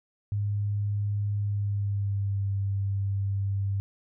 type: tone with pitch glide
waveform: sine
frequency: 102.5 to 98.78 Hz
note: G#2 to G2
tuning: -22 to +14 cents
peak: -25 dBFS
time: 0.32-3.8 s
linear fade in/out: 0 ms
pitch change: -64 cents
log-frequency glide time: 1.38-2.5 s
effects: none

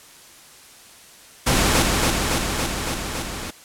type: noise with echo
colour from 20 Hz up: pink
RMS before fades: -18 dBFS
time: 1.46-1.83 s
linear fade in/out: 10 ms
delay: 280 ms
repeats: 6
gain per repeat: -2 dB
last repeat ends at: 3.51 s
effects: white hiss -46 dBFS RMS until 3.64 s + low-pass 11000 Hz 12 dB/octave

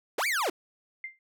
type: linear two-way sweep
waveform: 40% pulse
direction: up then down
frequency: 279.2 to 2400 to 279.2 Hz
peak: -25 dBFS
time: 0.18-0.5 s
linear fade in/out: 5 ms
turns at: 0.27 s
type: tone with exponential decay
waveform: sine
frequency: 2093 Hz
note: C7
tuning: in tune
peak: -31 dBFS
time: 1.04-1.19 s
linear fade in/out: 2 ms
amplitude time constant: 31 ms
effects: none

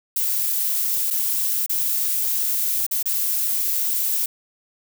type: noise with dropouts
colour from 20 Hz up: violet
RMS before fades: -22 dBFS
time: 0.16-4.26 s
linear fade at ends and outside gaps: 5 ms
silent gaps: 1.104-1.108 / 1.663-1.695 / 2.866-2.911 / 3.028-3.057 s
effects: none

